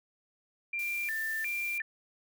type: tone with vibrato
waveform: sine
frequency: 2057 Hz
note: C7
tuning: 30 cents flat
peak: -31 dBFS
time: 0.73-1.82 s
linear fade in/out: 5 ms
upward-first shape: square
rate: 1.4 Hz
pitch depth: 250 cents each way
type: noise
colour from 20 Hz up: blue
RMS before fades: -45 dBFS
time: 0.79-1.78 s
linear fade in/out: 2 ms
effects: none